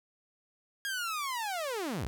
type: linear sweep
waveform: sawtooth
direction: down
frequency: 1645 to 38.02 Hz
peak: -29 dBFS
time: 0.85-2.07 s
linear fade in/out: 0 ms
effects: none